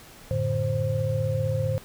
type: tone cluster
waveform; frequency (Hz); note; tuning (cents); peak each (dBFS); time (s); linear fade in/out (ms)
sine; 89.8 / 109.9 / 145.3 / 525; F2 / A2 / D3 / C5; +49 / -2 / -18 / +6; -33 / -26 / -29 / -28; 0.31-1.78; 0
effects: pink hiss -48 dBFS RMS until 1.84 s